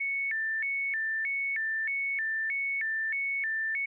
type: tone with vibrato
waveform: sine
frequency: 1984 Hz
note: B6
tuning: 7 cents sharp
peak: -28 dBFS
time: 0-3.86 s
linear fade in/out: 10 ms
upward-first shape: square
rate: 1.6 Hz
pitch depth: 190 cents each way
effects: none